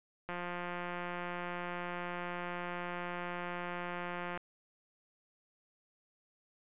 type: click train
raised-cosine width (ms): 0.5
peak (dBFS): -25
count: 720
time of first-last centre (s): 0.29-4.375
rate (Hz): 176
effects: resampled to 8000 Hz